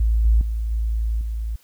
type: tone with level steps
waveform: sine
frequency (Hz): 55.5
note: A1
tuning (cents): +16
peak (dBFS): -15 / -12 / -21 / -19 / -23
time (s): 0-1.56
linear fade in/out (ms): 5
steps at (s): 0.25 / 0.41 / 0.71 / 1.21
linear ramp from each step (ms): 2
effects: white hiss -57 dBFS RMS until 1.63 s